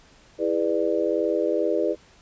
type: chord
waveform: sine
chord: E dominant seventh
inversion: none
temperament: just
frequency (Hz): 329.6 / 412 / 494.4 / 593.3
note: E4 / G#4 / B4 / D5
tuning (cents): 0 / -14 / +2 / +18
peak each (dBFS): -26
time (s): 0.38-1.96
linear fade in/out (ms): 50
effects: pink hiss -54 dBFS RMS until 2.21 s + resampled to 16000 Hz